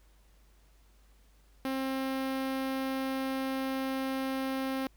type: tone with notch filter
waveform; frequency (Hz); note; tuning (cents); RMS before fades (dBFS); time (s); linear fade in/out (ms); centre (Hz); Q
sawtooth; 265.9; C4; +28; -33; 1.65-4.87; 0; 7300; 0.97
effects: added 50 Hz sine -59 dBFS peak until 4.96 s + pink hiss -68 dBFS RMS until 4.96 s